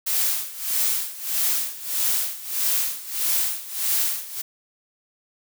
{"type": "noise with tremolo", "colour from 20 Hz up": "blue", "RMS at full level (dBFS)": -21, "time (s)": [0.06, 4.42], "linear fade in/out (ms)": 10, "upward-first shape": "sine", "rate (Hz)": 1.6, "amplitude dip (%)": 85, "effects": []}